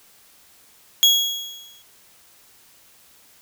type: tone with exponential decay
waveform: 35% pulse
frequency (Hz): 3322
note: G#7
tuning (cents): 0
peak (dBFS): -8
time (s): 1.03-1.82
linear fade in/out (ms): 0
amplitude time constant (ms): 170
effects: white hiss -53 dBFS RMS until 3.41 s